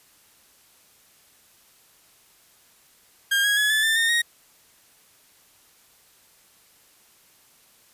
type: tone with pitch steps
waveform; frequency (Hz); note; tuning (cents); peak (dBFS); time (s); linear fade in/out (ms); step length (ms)
30% pulse; 1610 / 1651.4 / 1694 / 1737.6 / 1782.3 / 1828.2 / 1875.2; G6 / G#6 / G#6 / A6 / A6 / A#6 / A#6; +46 / -10 / +34 / -22 / +22 / -34 / +10; -16; 3.31-4.22; 10; 130
effects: white hiss -57 dBFS RMS until 7.93 s + resampled to 32000 Hz